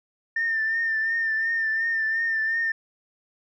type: tone with vibrato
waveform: sine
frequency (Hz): 1800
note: A6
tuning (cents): +39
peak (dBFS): -21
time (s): 0.36-2.72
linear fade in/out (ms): 5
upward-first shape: triangle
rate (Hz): 2.8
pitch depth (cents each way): 43
effects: tanh soft clip ceiling -17 dBFS